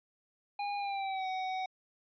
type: tone with pitch glide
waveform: square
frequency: 814 to 750.8 Hz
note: G#5 to F#5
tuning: -35 to +25 cents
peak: -34 dBFS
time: 0.59-1.66 s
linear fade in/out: 5 ms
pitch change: -140 cents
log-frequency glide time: 0.76-1.28 s
effects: resampled to 11025 Hz